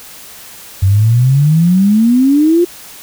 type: exponential sweep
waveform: sine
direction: up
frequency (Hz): 93.1 to 357.4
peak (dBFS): -6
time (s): 0.82-2.65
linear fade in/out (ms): 10
effects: white hiss -34 dBFS RMS until 3.02 s